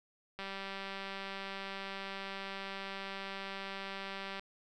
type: click train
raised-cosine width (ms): 0.3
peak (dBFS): -26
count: 782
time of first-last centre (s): 0.39-4.395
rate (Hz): 195
effects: none